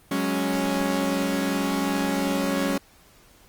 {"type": "chord", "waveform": "sawtooth", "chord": "F# suspended second", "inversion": "none", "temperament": "equal", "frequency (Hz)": [185, 207.7, 277.2], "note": ["F#3", "G#3", "C#4"], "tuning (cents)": [0, 0, 0], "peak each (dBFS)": [-25, -25, -21], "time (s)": [0.11, 2.78], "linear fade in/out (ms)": 5, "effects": ["pink hiss -55 dBFS RMS until 3.48 s", "Opus 32 kbps"]}